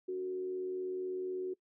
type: tone with frequency modulation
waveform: sine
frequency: 370 Hz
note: F#4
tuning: in tune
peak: -34 dBFS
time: 0.08-1.54 s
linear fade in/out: 10 ms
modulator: 84 Hz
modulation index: 0.33
effects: noise-tail reverb RT60 0.1 s tail -22 dB re dry